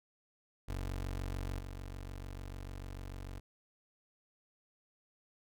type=tone with level steps; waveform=25% pulse; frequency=46.77 Hz; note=F#1; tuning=19 cents sharp; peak=-33 / -39 dBFS; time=0.68-3.4 s; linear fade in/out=10 ms; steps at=1.59 s; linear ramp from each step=10 ms; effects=none